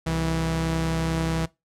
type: tone pair together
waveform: sawtooth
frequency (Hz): 64.76 / 163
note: C2 / E3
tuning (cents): -17 / -19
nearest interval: octave + major third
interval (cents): 1598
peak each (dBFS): -26 / -20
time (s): 0.06-1.46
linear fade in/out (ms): 10
effects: noise-tail reverb RT60 0.2 s tail -20 dB re dry + low-pass 10000 Hz 12 dB/octave